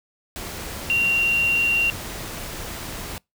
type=tone in noise; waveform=sine; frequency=2759 Hz; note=F7; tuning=22 cents flat; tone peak=-17 dBFS; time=0.9-1.9 s; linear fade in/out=0 ms; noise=pink; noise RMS=-33 dBFS; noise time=0.36-3.18 s; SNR=+13 dB; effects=noise-tail reverb RT60 0.2 s tail -26 dB re dry